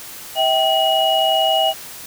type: tone cluster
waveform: sine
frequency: 645 / 776 / 2905 Hz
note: E5 / G5 / F#7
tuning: -38 / -18 / -32 cents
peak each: -18 dBFS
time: 0.35-1.74 s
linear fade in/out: 50 ms
effects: white hiss -35 dBFS RMS until 2.06 s